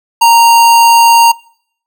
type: tone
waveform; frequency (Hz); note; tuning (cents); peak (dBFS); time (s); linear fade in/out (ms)
square; 928; A#5; -8; -4; 0.21-1.32; 10
effects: noise-tail reverb RT60 0.6 s tail -23 dB re dry